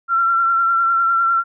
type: tone with vibrato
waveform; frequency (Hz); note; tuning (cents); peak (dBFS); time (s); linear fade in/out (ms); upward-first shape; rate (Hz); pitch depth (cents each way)
sine; 1361; F6; -45; -13; 0.08-1.44; 50; triangle; 9.9; 32
effects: none